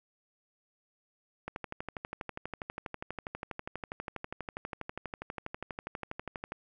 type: click train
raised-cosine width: 0.5 ms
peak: -22 dBFS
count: 63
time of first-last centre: 1.48-6.521 s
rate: 12.3 Hz
effects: none